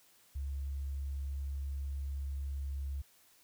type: tone with tanh clipping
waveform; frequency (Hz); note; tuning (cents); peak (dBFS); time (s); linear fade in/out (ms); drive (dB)
triangle; 69.3; C#2; 0; -35; 0.35-3.02; 10; 4
effects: white hiss -65 dBFS RMS until 3.43 s